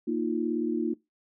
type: chord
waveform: sine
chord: Bb suspended fourth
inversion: none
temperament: equal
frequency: 233.1 / 311.1 / 349.2 Hz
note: Bb3 / Eb4 / F4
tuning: 0 / 0 / 0 cents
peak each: -30 dBFS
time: 0.07-0.94 s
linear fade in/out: 10 ms
effects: noise-tail reverb RT60 0.2 s tail -21 dB re dry